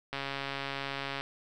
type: click train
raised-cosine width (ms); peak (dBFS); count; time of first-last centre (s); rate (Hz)
0.3; -19; 150; 0.13-1.21; 138
effects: none